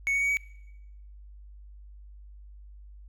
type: tone with pitch steps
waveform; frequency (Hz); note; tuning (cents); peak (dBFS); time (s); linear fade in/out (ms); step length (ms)
triangle; 2217 / 2234 / 2251 / 2268; C#7 / C#7 / C#7 / C#7; 0 / +13 / +26 / +39; -22; 0.07-0.37; 0; 75
effects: noise-tail reverb RT60 1.0 s tail -23 dB re dry + added 50 Hz sine -45 dBFS peak until 3.08 s